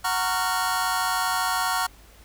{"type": "chord", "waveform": "sawtooth", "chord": "Gb major seventh", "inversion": "none", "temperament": "just", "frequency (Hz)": [740, 925, 1110, 1387.5], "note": ["Gb5", "Bb5", "Db6", "F6"], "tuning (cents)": [0, -14, 2, -12], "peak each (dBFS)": -24, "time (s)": [0.04, 1.87], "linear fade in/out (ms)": 10, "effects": ["added 53 Hz sine -50 dBFS peak until 2.24 s", "pink hiss -53 dBFS RMS until 2.24 s"]}